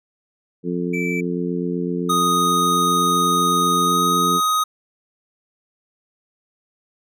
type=harmonic tone; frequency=87.9 Hz; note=F2; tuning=12 cents sharp; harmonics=2 / 3 / 4 / 5; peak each=-24 / -26 / -27 / -28 dBFS; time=0.63-4.41 s; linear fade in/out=50 ms
type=tone; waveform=triangle; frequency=2321 Hz; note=D7; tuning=21 cents flat; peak=-23 dBFS; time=0.93-1.21 s; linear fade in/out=10 ms
type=tone with pitch glide; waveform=square; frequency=1244.5 to 1253.2 Hz; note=D#6 to D#6; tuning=0 to +12 cents; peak=-17 dBFS; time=2.09-4.64 s; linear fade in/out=10 ms; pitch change=+12 cents; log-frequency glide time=3.85-3.98 s
effects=none